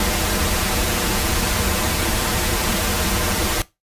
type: noise with comb filter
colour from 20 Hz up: pink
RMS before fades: -20 dBFS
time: 0-3.62 s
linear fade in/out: 2 ms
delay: 7.3 ms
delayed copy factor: -0.8
effects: noise-tail reverb RT60 0.2 s tail -18 dB re dry + resampled to 32000 Hz